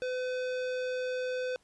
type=tone with hard clipping; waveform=sine; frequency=506 Hz; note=B4; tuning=42 cents sharp; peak=-33 dBFS; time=0.02-1.56 s; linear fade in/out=0 ms; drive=16 dB; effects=pink hiss -68 dBFS RMS until 1.63 s + resampled to 24000 Hz